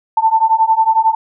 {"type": "beating tone pair", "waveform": "sine", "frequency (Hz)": [884, 895], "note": ["A5", "A5"], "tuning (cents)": [8, 29], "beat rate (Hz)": 11, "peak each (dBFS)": [-13, -12], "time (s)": [0.17, 1.15], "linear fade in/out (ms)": 5, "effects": []}